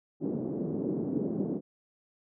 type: band-pass noise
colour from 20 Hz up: white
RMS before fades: -32 dBFS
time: 0.2-1.61 s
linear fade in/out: 50 ms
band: 160 to 370 Hz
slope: 24 dB/octave
effects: none